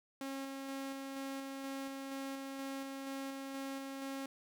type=tone with tremolo; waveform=sawtooth; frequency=271.5 Hz; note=C#4; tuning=36 cents flat; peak=-36 dBFS; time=0.21-4.26 s; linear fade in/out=2 ms; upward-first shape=square; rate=2.1 Hz; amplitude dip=25%; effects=none